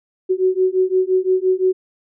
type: beating tone pair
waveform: sine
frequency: 370 / 375.8 Hz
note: F#4 / F#4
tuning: 0 / +27 cents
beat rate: 5.8 Hz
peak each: -17 dBFS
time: 0.29-1.73 s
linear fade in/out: 20 ms
effects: none